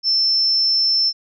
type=tone; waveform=sine; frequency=5330 Hz; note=E8; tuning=18 cents sharp; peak=-14 dBFS; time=0.03-1.13 s; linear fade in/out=50 ms; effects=none

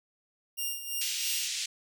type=tone with tremolo; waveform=5% pulse; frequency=2810 Hz; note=F7; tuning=10 cents sharp; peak=-21 dBFS; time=0.57-1.49 s; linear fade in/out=20 ms; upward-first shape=sine; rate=3 Hz; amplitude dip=65%
type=band-pass noise; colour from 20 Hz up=white; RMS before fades=-34 dBFS; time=1.01-1.66 s; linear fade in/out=5 ms; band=2400 to 7300 Hz; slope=24 dB/octave
effects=none

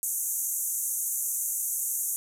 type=band-pass noise; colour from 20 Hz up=white; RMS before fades=-30 dBFS; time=0.03-2.16 s; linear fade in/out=0 ms; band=6200 to 14000 Hz; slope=96 dB/octave; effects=none

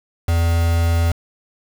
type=tone with quantisation; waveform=triangle; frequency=84.1 Hz; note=E2; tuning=35 cents sharp; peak=-12 dBFS; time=0.28-1.12 s; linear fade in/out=5 ms; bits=4; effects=none

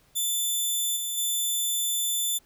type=tone with level steps; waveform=10% pulse; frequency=3520 Hz; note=A7; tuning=in tune; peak=-17 / -21 / -17 dBFS; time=0.15-2.39 s; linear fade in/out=20 ms; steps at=0.96 / 1.17 s; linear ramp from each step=10 ms; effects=pink hiss -62 dBFS RMS until 2.45 s

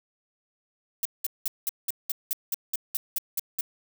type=noise bursts; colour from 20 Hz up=violet; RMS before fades=-27 dBFS; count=13; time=1.03-3.609 s; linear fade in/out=2 ms; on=23 ms; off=190 ms; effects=none

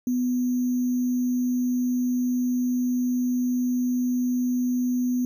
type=tone with sample-and-hold; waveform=sine; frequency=248.8 Hz; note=B3; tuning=13 cents sharp; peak=-21 dBFS; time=0.07-5.25 s; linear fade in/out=2 ms; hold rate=6300 Hz; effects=none

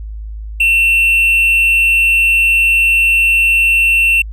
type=tone with amplitude modulation; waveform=triangle; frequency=2700 Hz; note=E7; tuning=41 cents sharp; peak=-5 dBFS; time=0.6-4.22 s; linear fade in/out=5 ms; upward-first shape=sine; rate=219 Hz; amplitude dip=35%; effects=added 53 Hz sine -23 dBFS peak until 4.32 s

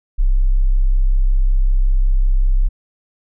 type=tone; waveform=sine; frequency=32.68 Hz; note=C1; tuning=1 cent flat; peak=-10 dBFS; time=0.18-2.69 s; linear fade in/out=20 ms; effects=none

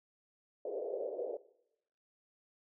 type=band-pass noise; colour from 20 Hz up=pink; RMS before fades=-39 dBFS; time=0.65-1.37 s; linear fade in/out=5 ms; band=420 to 570 Hz; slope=48 dB/octave; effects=noise-tail reverb RT60 0.8 s tail -19 dB re dry

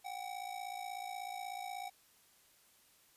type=ring-modulated tone; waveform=square; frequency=760 Hz; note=F#5; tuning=46 cents sharp; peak=-39 dBFS; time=0.04-1.9 s; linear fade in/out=20 ms; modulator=28.2 Hz; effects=white hiss -67 dBFS RMS until 3.16 s + resampled to 32000 Hz

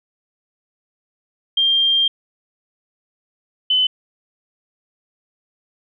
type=tone pair in turn; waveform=sine; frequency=3190 / 3026 Hz; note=G7 / F#7; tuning=+30 / +38 cents; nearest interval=minor second; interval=92 cents; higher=first; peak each=-13 dBFS; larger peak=neither; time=1.57-2.08 / 3.7-3.87 s; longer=first; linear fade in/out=5 ms; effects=none

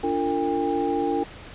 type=tone cluster; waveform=sine; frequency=290.7 / 345.1 / 455.1 / 803 Hz; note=D4 / F4 / A#4 / G5; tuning=-18 / -21 / -42 / +41 cents; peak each=-27 dBFS; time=0.03-1.24 s; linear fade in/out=10 ms; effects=pink hiss -42 dBFS RMS until 1.54 s + resampled to 8000 Hz

